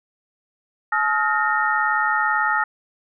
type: tone cluster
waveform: sine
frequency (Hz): 856 / 1274 / 1412 / 1837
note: A5 / D#6 / F6 / A#6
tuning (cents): -48 / +41 / +19 / -26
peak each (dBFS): -23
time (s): 0.92-2.64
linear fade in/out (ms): 5
effects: none